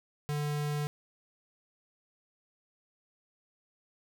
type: tone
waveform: square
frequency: 147.6 Hz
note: D3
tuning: 9 cents sharp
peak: -31 dBFS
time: 0.29-0.87 s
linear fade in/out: 0 ms
effects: none